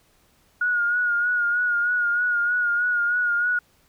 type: tone with vibrato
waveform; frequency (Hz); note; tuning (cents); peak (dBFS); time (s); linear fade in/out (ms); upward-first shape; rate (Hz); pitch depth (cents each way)
sine; 1439; F#6; -49; -19; 0.61-3.59; 5; sine; 3.2; 37
effects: pink hiss -61 dBFS RMS until 3.88 s